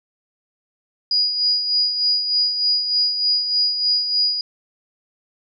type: tone with tremolo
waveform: sine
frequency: 4901 Hz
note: D#8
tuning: 27 cents flat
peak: -14 dBFS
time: 1.11-4.41 s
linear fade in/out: 2 ms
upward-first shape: sine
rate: 3.3 Hz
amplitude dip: 55%
effects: none